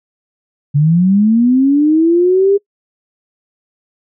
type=linear sweep; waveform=sine; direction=up; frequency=139.6 to 405.8 Hz; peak=-7 dBFS; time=0.74-2.58 s; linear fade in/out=20 ms; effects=noise-tail reverb RT60 0.1 s tail -25 dB re dry